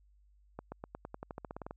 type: accelerating click train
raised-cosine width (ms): 1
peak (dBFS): -27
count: 15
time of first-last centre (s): 0.59-1.709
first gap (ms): 130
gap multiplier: 0.92
effects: added 50 Hz sine -62 dBFS peak until 1.76 s